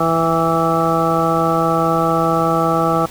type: harmonic tone with a mistuned harmonic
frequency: 164.81 Hz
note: E3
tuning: in tune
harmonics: 1 / 2 / 3 / 4 / 5 / 7 / 8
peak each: -21 / -21 / -21 / -21 / -21 / -21 / -21 dBFS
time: 0-3.06 s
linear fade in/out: 5 ms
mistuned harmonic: 5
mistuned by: -20 cents
effects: pink hiss -36 dBFS RMS until 3.1 s